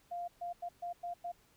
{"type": "tone bursts at uneven times", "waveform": "sine", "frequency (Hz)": 698.5, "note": "F5", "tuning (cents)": 0, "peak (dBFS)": -37, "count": 6, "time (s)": [[0.11, 0.28], [0.41, 0.53], [0.62, 0.69], [0.82, 0.93], [1.03, 1.14], [1.24, 1.32]], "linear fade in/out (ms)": 10, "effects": ["pink hiss -68 dBFS RMS until 1.56 s"]}